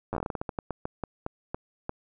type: slowing click train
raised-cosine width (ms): 1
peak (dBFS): -17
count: 19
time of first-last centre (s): 0.13-1.894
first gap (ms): 9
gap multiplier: 1.24
effects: none